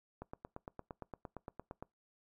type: click train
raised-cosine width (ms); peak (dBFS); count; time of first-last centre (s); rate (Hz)
1; -30; 15; 0.22-1.826; 8.72
effects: noise-tail reverb RT60 0.2 s tail -24 dB re dry